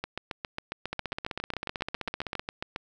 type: two click trains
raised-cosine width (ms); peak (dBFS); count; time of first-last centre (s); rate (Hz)
0.3; -16 / -16; 21 / 24; 0.04-2.761 / 0.93-2.395; 7.35 / 15.7
effects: none